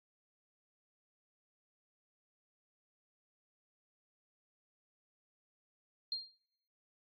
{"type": "tone with exponential decay", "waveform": "sine", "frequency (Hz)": 4206, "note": "C8", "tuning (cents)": 8, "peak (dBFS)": -32, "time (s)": [6.12, 6.38], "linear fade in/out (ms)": 2, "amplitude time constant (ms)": 56, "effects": ["noise-tail reverb RT60 0.8 s tail -25 dB re dry", "AAC 32 kbps"]}